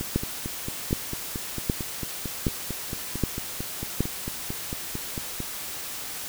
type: two click trains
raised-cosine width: 3 ms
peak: -18 / -9 dBFS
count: 25 / 6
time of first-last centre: 0.01-5.403 / 0.16-4.006 s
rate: 4.45 / 1.3 Hz
effects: white hiss -35 dBFS RMS until 6.28 s